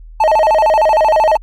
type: tone with vibrato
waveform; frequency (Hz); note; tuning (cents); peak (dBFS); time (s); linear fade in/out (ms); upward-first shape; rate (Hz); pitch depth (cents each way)
triangle; 740; F#5; 0; -6; 0.2-1.37; 5; square; 13; 290
effects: added 40 Hz sine -32 dBFS peak until 1.42 s + Opus 48 kbps